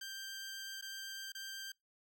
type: tone with dropouts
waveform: 15% pulse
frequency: 1577 Hz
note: G6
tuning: 10 cents sharp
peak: -37 dBFS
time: 0.01-1.72 s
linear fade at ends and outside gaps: 5 ms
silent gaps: 0.813-0.823 / 1.321-1.349 s
effects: noise-tail reverb RT60 0.2 s tail -26 dB re dry